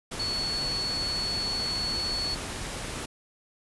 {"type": "tone in noise", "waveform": "sine", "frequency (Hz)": 4411, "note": "C#8", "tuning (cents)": -9, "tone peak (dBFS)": -28, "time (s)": [0.19, 2.35], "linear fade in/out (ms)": 10, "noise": "pink", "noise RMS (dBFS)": -35, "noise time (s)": [0.11, 3.06], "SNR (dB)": 4, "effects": ["resampled to 24000 Hz"]}